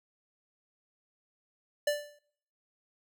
square tone with exponential decay, 587.3 Hz, D5, in tune, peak -24 dBFS, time 1.87-2.19 s, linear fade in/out 5 ms, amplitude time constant 69 ms, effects noise-tail reverb RT60 0.7 s tail -24 dB re dry

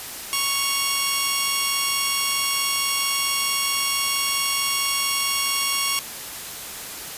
10% pulse tone pair together, 1108.7 / 2794 Hz, C#6 / F7, 0 / 0 cents, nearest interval octave + major third, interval 1600 cents, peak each -15 dBFS, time 0.33-5.99 s, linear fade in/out 0 ms, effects white hiss -34 dBFS RMS until 7.17 s + resampled to 32000 Hz

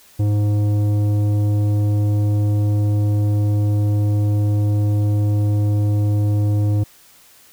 sine tone with tanh clipping, 103.83 Hz, G#2, in tune, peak -16 dBFS, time 0.19-6.84 s, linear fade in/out 10 ms, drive 11 dB, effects white hiss -49 dBFS RMS until 7.52 s

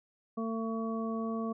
harmonic tone, 225.1 Hz, A3, 40 cents sharp, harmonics 1 / 2 / 3 / 5, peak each -33 / -39 / -42 / -41 dBFS, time 0.37-1.53 s, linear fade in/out 10 ms, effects none

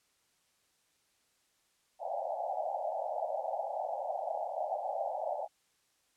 white band-pass noise, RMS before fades -36 dBFS, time 1.99-5.48 s, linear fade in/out 50 ms, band 560 to 830 Hz, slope 96 dB/octave, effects white hiss -73 dBFS RMS until 6.16 s + low-pass 10000 Hz 12 dB/octave

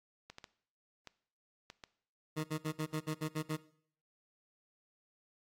clicks, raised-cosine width 0.2 ms, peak -30 dBFS, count 6, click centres 0.3 / 0.384 / 0.442 / 1.073 / 1.701 / 1.838 s
20% pulse tone bursts, 155.56 Hz, D#3, in tune, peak -29 dBFS, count 9, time 2.36-3.571 s, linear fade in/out 20 ms, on 83 ms, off 58 ms
effects noise-tail reverb RT60 0.6 s tail -19 dB re dry + AAC 48 kbps

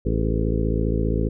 harmonic tone with a mistuned harmonic, 55 Hz, A1, in tune, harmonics 1 / 2 / 3 / 4 / 5 / 6 / 7 / 8 / 9, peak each -23 / -26 / -28 / -29 / -30 / -31 / -31 / -32 / -33 dBFS, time 0.05-1.29 s, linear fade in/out 10 ms, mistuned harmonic 7, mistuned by +76 cents, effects none

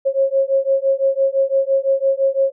sine beating tone pair, 539 / 544.9 Hz, C#5 / C#5, -49 / -30 cents, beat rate 5.9 Hz, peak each -17 dBFS, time 0.05-2.52 s, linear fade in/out 20 ms, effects none

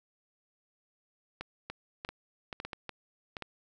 clicks, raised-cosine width 0.3 ms, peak -22 dBFS, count 11, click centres 1.41 / 1.7 / 2.049 / 2.09 / 2.528 / 2.601 / 2.65 / 2.732 / 2.893 / 3.368 / 3.423 s, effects none

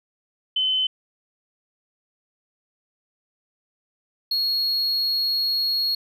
sine / triangle tone pair in turn, 3048 / 4311 Hz, G7 / C#8, -49 / -49 cents, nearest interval tritone, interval 600 cents, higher second, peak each -19 dBFS, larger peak neither, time 0.56-0.87 / 4.31-5.95 s, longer second, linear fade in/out 5 ms, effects none

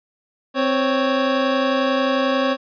25% pulse tone pair together, 261.6 / 554.4 Hz, C4 / C#5, 0 / 0 cents, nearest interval octave + minor second, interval 1300 cents, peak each -16 dBFS, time 0.54-2.57 s, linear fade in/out 50 ms, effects resampled to 11025 Hz

